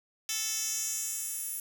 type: tone with high-pass filter sweep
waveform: 10% pulse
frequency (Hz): 439.3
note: A4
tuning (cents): -3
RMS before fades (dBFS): -34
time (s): 0.29-1.6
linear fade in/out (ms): 2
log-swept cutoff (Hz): 4400 to 11000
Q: 1.9
effects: none